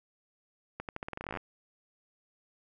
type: accelerating click train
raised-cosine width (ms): 0.5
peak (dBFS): -22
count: 17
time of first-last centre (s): 0.8-1.372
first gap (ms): 88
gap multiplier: 0.86
effects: none